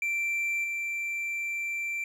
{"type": "tone with level steps", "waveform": "triangle", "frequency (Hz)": 2349, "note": "D7", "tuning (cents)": 0, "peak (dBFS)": [-25, -28], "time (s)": [0.02, 2.04], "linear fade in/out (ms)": 2, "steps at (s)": 0.64, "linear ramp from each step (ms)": 2, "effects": []}